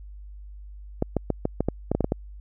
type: clicks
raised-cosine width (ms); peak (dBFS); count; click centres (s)
2; -9; 11; 1.024 / 1.167 / 1.303 / 1.454 / 1.606 / 1.686 / 1.916 / 1.95 / 2.007 / 2.044 / 2.121
effects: added 50 Hz sine -39 dBFS peak until 2.4 s

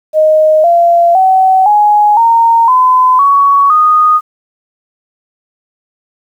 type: tone with pitch steps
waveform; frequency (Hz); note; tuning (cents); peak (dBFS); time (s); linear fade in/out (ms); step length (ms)
sine; 622 / 686.2 / 757 / 835.1 / 921.2 / 1016.3 / 1121.2 / 1236.8; D#5 / F5 / F#5 / G#5 / A#5 / B5 / C#6 / D#6; -1 / -31 / +39 / +9 / -21 / +49 / +19 / -11; -4; 0.13-4.21; 50; 510
effects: 7-bit

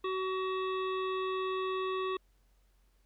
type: harmonic tone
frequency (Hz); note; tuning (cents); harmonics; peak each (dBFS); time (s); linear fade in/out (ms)
376.4; F#4; +30; 1 / 3 / 5 / 7 / 9 / 10; -33 / -36 / -48 / -46 / -49 / -50; 0.04-2.17; 5
effects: added 46 Hz sine -65 dBFS peak until 3.05 s + pink hiss -75 dBFS RMS until 3.05 s

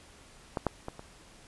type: clicks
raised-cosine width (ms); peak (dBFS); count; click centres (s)
1; -16 / -12 / -22 / -28; 4; 0.572 / 0.667 / 0.884 / 0.994
effects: pink hiss -55 dBFS RMS until 1.47 s + resampled to 24000 Hz

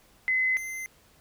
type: tone pair in turn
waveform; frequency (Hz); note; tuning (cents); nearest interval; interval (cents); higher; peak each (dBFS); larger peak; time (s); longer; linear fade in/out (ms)
sine / square; 2038 / 2069; C7 / C7; -46 / -20; unison; 26; second; -22 / -34; first; 0.28-0.57 / 0.57-0.86; neither; 0
effects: pink hiss -60 dBFS RMS until 1.2 s

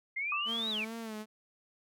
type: exponential two-way sweep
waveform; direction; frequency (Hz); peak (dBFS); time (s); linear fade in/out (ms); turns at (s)
sine; up then down; 2073 to 3951 to 2218; -32; 0.16-0.85; 10; 0.7
type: tone with exponential decay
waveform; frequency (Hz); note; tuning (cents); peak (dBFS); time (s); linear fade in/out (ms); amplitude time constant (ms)
sine; 1174.7; D6; 0; -31; 0.32-0.92; 2; 130
type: tone with vibrato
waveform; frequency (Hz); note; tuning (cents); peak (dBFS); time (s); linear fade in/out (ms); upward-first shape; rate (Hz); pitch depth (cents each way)
sawtooth; 221.5; A3; +12; -35; 0.45-1.26; 50; sine; 2.4; 64
effects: none

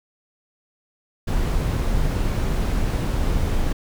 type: noise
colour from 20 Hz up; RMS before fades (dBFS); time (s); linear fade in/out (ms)
brown; -21; 1.27-3.73; 10
effects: none

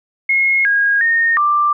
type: tone with pitch steps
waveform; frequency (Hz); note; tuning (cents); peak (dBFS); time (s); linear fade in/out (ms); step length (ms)
sine; 2160 / 1635 / 1840 / 1181; C#7 / G#6 / A#6 / D6; -45 / -28 / -23 / +9; -11; 0.29-1.73; 5; 360
effects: none

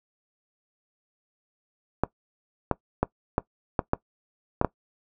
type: clicks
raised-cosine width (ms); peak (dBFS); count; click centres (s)
1; -7; 8; 2.036 / 2.713 / 3.03 / 3.381 / 3.792 / 3.934 / 4.614 / 4.647
effects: noise-tail reverb RT60 0.1 s tail -20 dB re dry

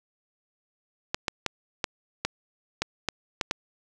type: clicks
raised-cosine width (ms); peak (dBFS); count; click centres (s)
0.2; -8; 9; 1.145 / 1.282 / 1.463 / 1.842 / 2.25 / 2.82 / 3.087 / 3.412 / 3.511
effects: none

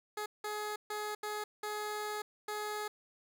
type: tone bursts at uneven times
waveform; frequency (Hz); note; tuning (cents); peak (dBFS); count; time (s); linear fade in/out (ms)
15% pulse; 421.4; G#4; +25; -30; 6; 0.17-0.26 / 0.44-0.76 / 0.9-1.15 / 1.23-1.44 / 1.63-2.22 / 2.48-2.88; 5
effects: none

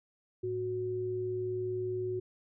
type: tone pair together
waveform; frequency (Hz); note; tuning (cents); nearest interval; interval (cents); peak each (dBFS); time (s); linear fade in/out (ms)
sine; 109.35 / 367.8; A2 / F#4; -10 / -10; octave + major sixth; 2100; -40 / -32; 0.43-2.2; 10
effects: none

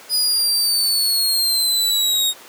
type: exponential sweep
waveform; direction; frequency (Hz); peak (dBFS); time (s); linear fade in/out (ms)
sawtooth; down; 4978 to 3729; -13; 0.09-2.34; 50
effects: pink hiss -41 dBFS RMS until 2.48 s + high-pass 400 Hz 12 dB/octave

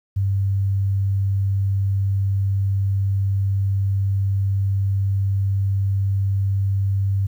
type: tone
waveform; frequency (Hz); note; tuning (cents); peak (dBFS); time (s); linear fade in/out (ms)
sine; 98; G2; 0; -17; 0.16-7.27; 10
effects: 9-bit

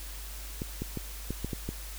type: clicks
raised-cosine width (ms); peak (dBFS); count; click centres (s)
3; -20; 7; 0.619 / 0.82 / 0.973 / 1.306 / 1.446 / 1.532 / 1.69
effects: added 50 Hz sine -40 dBFS peak until 1.98 s + white hiss -45 dBFS RMS until 1.98 s

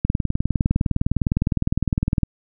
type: click train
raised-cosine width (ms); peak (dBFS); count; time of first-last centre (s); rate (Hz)
5; -6; 44; 0.05-2.233; 19.7
effects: none

